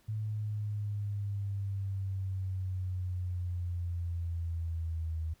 sine exponential sweep, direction down, 108.4 to 79.7 Hz, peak -32 dBFS, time 0.08-5.34 s, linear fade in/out 10 ms, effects pink hiss -68 dBFS RMS until 5.4 s

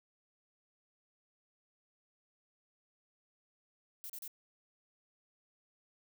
violet noise bursts, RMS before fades -45 dBFS, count 3, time 4.04-4.278 s, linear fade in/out 0 ms, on 56 ms, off 35 ms, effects none

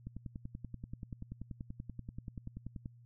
click train, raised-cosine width 5 ms, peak -30 dBFS, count 30, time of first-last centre 0.07-2.858 s, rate 10.4 Hz, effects added 119 Hz sine -56 dBFS peak until 3.05 s

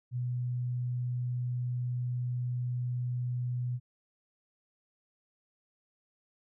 sine tone, 123.47 Hz, B2, in tune, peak -30 dBFS, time 0.11-3.8 s, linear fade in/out 50 ms, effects none

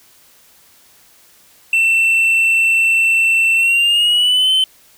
triangle tone with pitch glide, 2685 to 3066 Hz, E7 to G7, +31 to -39 cents, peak -9 dBFS, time 1.73-4.64 s, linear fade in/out 2 ms, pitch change +230 cents, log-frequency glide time 3.56-4.51 s, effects white hiss -49 dBFS RMS until 4.97 s

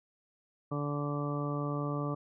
harmonic tone, 145.2 Hz, D3, 19 cents flat, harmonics 1 / 2 / 3 / 4 / 5 / 6 / 7 / 8, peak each -34 / -37 / -41 / -41 / -48 / -49 / -48 / -40 dBFS, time 0.71-2.15 s, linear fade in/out 10 ms, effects none

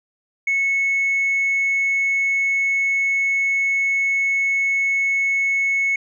sine tone, 2200 Hz, C#7, 14 cents flat, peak -15 dBFS, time 0.47-5.96 s, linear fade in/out 5 ms, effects tanh soft clip ceiling -14 dBFS

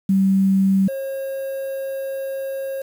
sine / triangle tone pair in turn, 193.1 / 540.2 Hz, G3 / C#5, -26 / -45 cents, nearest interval octave + tritone, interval 1781 cents, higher second, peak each -13 / -22 dBFS, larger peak first, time 0.09-0.88 / 0.88-2.82 s, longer second, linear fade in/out 5 ms, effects 7-bit

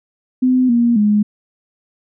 sine tone with pitch steps, 254.8 / 236.7 / 208.9 Hz, C4 / A#3 / G#3, -46 / +27 / +10 cents, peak -10 dBFS, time 0.42-1.23 s, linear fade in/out 10 ms, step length 270 ms, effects none

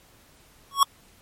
square tone with exponential growth, 1108.7 Hz, C#6, in tune, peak -11 dBFS, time 0.71-0.83 s, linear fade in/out 2 ms, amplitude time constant 25 ms, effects pink hiss -56 dBFS RMS until 1.21 s + MP3 64 kbps

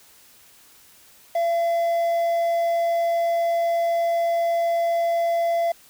triangle tone with quantisation, 678 Hz, E5, 49 cents sharp, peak -17 dBFS, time 1.35-5.72 s, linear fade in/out 5 ms, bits 7, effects white hiss -52 dBFS RMS until 5.89 s

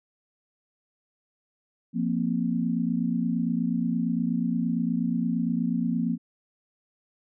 sine chord, F suspended fourth, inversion none, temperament equal, 174.61 / 233.1 / 261.6 Hz, F3 / Bb3 / C4, 0 / 0 / 0 cents, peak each -28 / -26 / -30 dBFS, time 1.93-6.18 s, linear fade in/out 50 ms, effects none

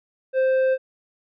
sine tone with tanh clipping, 523.3 Hz, C5, in tune, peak -18 dBFS, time 0.33-0.78 s, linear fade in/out 50 ms, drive 7 dB, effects none

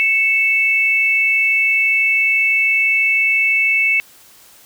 sine tone pair together, 2217 / 2637 Hz, C#7 / E7, 0 / 0 cents, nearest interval minor third, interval 300 cents, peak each -15 dBFS, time 0-4 s, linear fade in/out 0 ms, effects white hiss -46 dBFS RMS until 4.65 s

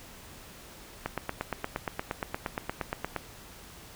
click train, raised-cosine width 0.5 ms, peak -15 dBFS, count 19, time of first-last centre 1.06-3.163 s, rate 8.56 Hz, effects pink hiss -49 dBFS RMS until 3.95 s

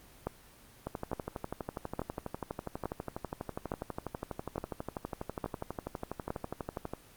two click trains, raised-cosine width 1 ms, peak -21 / -18 dBFS, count 75 / 8, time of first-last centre 0.87-6.936 / 0.27-6.304 s, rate 12.2 / 1.16 Hz, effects pink hiss -57 dBFS RMS until 7.16 s + Opus 24 kbps

